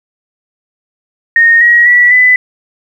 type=tone with pitch steps; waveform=sine; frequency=1850 / 1898.7 / 1948.7 / 2000 Hz; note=A#6 / A#6 / B6 / B6; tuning=-14 / +31 / -24 / +21 cents; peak=-3 dBFS; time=1.36-2.36 s; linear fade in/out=2 ms; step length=250 ms; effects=7-bit